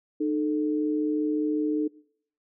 sine tone pair together, 304.2 / 438.5 Hz, D#4 / A4, -39 / -6 cents, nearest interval tritone, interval 633 cents, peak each -24 / -30 dBFS, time 0.2-1.88 s, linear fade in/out 10 ms, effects noise-tail reverb RT60 0.6 s tail -21 dB re dry

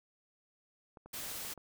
clicks, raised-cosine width 1 ms, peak -38 dBFS, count 9, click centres 0.972 / 1.06 / 1.143 / 1.235 / 1.266 / 1.315 / 1.449 / 1.518 / 1.577 s
white noise, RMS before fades -42 dBFS, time 1.13-1.54 s, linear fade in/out 10 ms
effects none

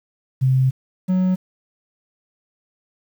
sine / triangle tone pair in turn, 130.81 / 184.99 Hz, C3 / F#3, 0 / 0 cents, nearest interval tritone, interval 600 cents, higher second, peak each -13 dBFS, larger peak neither, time 0.41-0.71 / 1.08-1.36 s, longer first, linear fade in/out 20 ms, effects 8-bit

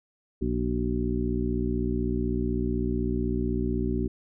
harmonic tone with a mistuned harmonic, 60 Hz, B1, 49 cents flat, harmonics 1 / 2 / 3 / 4 / 5 / 6, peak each -30 / -33 / -33 / -30 / -33 / -32 dBFS, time 0.41-4.08 s, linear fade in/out 10 ms, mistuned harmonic 6, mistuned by +75 cents, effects none

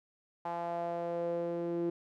sawtooth tone with band-pass filter sweep, 171.1 Hz, F3, 35 cents flat, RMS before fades -35 dBFS, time 0.45-1.9 s, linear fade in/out 5 ms, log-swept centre 840 to 360 Hz, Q 4.5, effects none

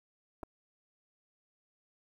clicks, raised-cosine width 1 ms, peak -28 dBFS, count 2, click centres 0.431 / 0.434 s, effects 10-bit

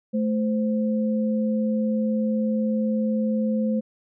sine tone pair together, 218 / 518.5 Hz, A3 / C5, -16 / -16 cents, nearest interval octave + minor third, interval 1500 cents, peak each -21 / -28 dBFS, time 0.13-3.81 s, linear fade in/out 20 ms, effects none

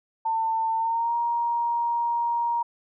sine tone with pitch glide, 897 to 941.1 Hz, A5 to A#5, +33 to +16 cents, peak -22 dBFS, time 0.25-2.63 s, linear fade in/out 10 ms, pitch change +83 cents, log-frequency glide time 0.75-1.15 s, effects none

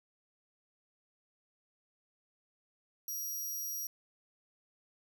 10% pulse tone, 5730 Hz, F8, 44 cents sharp, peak -31 dBFS, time 3.08-3.87 s, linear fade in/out 2 ms, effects none

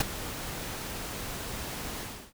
pink noise with ADSR envelope, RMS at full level -22 dBFS, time 0-2.33 s, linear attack 5 ms, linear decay 18 ms, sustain -15 dB, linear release 340 ms, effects none

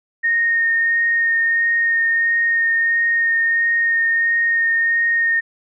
sine tone with vibrato, 1846 Hz, A#6, 17 cents flat, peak -14 dBFS, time 0.23-5.41 s, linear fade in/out 20 ms, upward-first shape sine, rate 1.5 Hz, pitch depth 10 cents each way, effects none

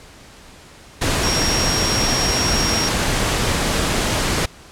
sine tone in noise, 5588 Hz, F8, in tune, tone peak -20 dBFS, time 1.23-2.89 s, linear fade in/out 10 ms, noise pink, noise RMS -19 dBFS, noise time 1.01-4.46 s, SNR -4 dB, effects pink hiss -43 dBFS RMS until 4.71 s + low-pass 9000 Hz 12 dB/octave

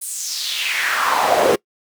brown noise with high-pass filter sweep, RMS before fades -19 dBFS, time 0.01-1.56 s, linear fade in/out 10 ms, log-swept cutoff 10000 to 410 Hz, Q 3.4, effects noise-tail reverb RT60 0.1 s tail -23 dB re dry

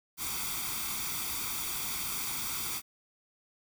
white noise with comb filter, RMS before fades -35 dBFS, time 0.17-2.82 s, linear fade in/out 50 ms, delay 0.86 ms, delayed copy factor +0.7, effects none

